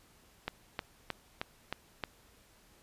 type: click train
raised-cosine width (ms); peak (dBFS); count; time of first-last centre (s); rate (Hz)
0.3; -18; 6; 0.48-2.038; 3.21
effects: pink hiss -63 dBFS RMS until 2.82 s + resampled to 32000 Hz